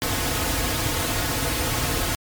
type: noise with comb filter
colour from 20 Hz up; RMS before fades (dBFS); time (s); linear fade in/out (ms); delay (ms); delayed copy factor
pink; -24; 0.02-2.15; 0; 5.1; -0.7
effects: MP3 96 kbps